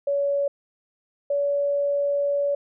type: tone pair in turn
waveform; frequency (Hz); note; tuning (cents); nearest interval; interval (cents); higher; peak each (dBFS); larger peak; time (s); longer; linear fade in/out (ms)
sine; 565 / 569.3; C#5 / C#5; +33 / +46; unison; 13; second; -20; neither; 0.07-0.48 / 1.3-2.55; second; 5
effects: none